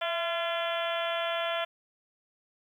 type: harmonic tone with a mistuned harmonic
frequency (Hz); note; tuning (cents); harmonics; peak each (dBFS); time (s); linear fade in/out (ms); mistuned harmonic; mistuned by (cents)
342; F4; -36; 2 / 3 / 4 / 5 / 6 / 7 / 8 / 9 / 10; -31 / -39 / -36 / -39 / -42 / -41 / -43 / -39 / -40; 0.01-1.65; 10; 2; -39
effects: 10-bit